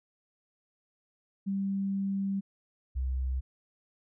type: tone pair in turn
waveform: sine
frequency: 196 / 64.73 Hz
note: G3 / C2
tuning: 0 / -18 cents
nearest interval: octave + perfect fifth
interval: 1918 cents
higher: first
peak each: -28 dBFS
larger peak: neither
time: 1.46-2.41 / 2.95-3.41 s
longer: first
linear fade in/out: 20 ms
effects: none